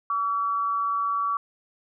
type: tone pair together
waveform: sine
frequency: 1143 / 1341.9 Hz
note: D6 / E6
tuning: -47 / +30 cents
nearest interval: minor third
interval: 277 cents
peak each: -23 / -33 dBFS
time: 0.1-1.37 s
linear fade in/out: 2 ms
effects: none